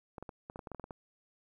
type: clicks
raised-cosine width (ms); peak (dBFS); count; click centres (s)
1; -29; 12; 0.182 / 0.226 / 0.292 / 0.499 / 0.559 / 0.592 / 0.672 / 0.717 / 0.747 / 0.797 / 0.841 / 0.908
effects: 11-bit